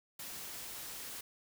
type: noise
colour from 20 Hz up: white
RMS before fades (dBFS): -45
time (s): 0.19-1.21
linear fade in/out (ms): 5
effects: none